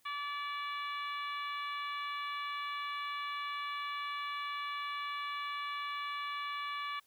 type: harmonic tone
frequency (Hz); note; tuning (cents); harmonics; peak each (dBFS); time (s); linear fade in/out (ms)
577; D5; -31; 2 / 3 / 4 / 5 / 6 / 7; -38 / -46 / -44 / -49 / -48 / -55; 0.05-7; 10
effects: white hiss -70 dBFS RMS until 7.06 s